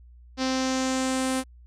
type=tone with low-pass filter sweep; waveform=sawtooth; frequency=261 Hz; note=C4; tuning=4 cents flat; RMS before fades=-26 dBFS; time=0.37-1.44 s; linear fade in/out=50 ms; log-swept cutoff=5100 to 9800 Hz; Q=2.8; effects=added 60 Hz sine -47 dBFS peak until 1.66 s